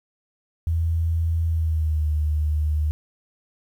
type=tone with pitch glide; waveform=sine; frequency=82.41 to 76.01 Hz; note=E2 to D#2; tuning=0 to -40 cents; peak=-19 dBFS; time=0.67-2.91 s; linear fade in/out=0 ms; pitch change=-140 cents; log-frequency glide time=1.46-2.08 s; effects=9-bit